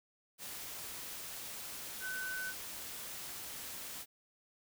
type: tone in noise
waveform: sine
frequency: 1513 Hz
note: F#6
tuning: 38 cents sharp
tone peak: -38 dBFS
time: 2-2.54 s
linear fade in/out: 50 ms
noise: white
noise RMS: -45 dBFS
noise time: 0.38-4.06 s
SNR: +4 dB
effects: none